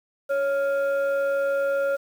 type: tone pair together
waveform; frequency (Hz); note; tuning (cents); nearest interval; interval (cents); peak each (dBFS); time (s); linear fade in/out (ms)
sine; 554.4 / 1396.9; C#5 / F6; 0 / 0; octave + major third; 1600; -20 / -28; 0.29-1.97; 20
effects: tanh soft clip ceiling -17 dBFS + 8-bit